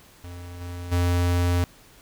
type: tone with level steps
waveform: square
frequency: 88 Hz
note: F2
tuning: 14 cents sharp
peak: -37 / -33 / -20 dBFS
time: 0.24-1.64 s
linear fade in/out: 0 ms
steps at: 0.6 / 0.91 s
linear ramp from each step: 20 ms
effects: pink hiss -52 dBFS RMS until 2.01 s